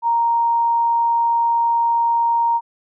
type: tone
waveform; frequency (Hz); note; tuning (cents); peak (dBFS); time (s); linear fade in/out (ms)
sine; 932.3; A#5; 0; -14; 0.02-2.61; 50
effects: none